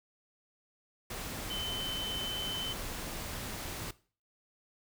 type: tone in noise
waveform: sine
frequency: 3058 Hz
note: G7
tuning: 44 cents flat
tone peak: -36 dBFS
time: 1.5-2.73 s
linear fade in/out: 5 ms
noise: pink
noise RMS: -40 dBFS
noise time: 1.1-3.91 s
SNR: +1 dB
effects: noise-tail reverb RT60 0.4 s tail -19 dB re dry